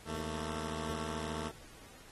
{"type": "tone pair together", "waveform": "10% pulse", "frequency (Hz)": [78.9, 223.2], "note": ["D#2", "A3"], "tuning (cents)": [25, 25], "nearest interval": "octave + tritone", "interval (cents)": 1800, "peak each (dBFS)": [-31, -32], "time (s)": [0.05, 1.52], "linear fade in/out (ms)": 50, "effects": ["pink hiss -56 dBFS RMS until 2.11 s", "AAC 32 kbps"]}